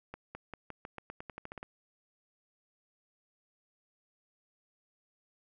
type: accelerating click train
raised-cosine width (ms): 0.5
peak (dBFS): -27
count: 14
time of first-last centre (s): 0.14-1.629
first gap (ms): 210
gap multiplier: 0.89
effects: none